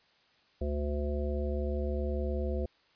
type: harmonic tone with a mistuned harmonic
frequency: 73.42 Hz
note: D2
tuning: in tune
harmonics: 1 / 3 / 5 / 7 / 9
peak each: -31 / -39 / -38 / -38 / -43 dBFS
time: 0.61-2.66 s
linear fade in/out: 5 ms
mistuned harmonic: 1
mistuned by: -73 cents
effects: white hiss -66 dBFS RMS until 2.95 s + resampled to 11025 Hz